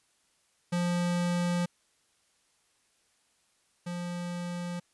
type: tone pair in turn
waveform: square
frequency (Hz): 175.3 / 175.3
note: F3 / F3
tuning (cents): +7 / +7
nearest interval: unison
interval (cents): 0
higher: neither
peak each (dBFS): -27 / -34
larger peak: first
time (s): 0.72-1.66 / 3.86-4.8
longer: neither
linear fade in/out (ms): 10
effects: white hiss -70 dBFS RMS until 4.93 s + resampled to 24000 Hz